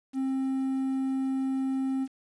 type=tone with quantisation; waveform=triangle; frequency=265.7 Hz; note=C4; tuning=27 cents sharp; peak=-24 dBFS; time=0.13-2.08 s; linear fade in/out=50 ms; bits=9; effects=resampled to 24000 Hz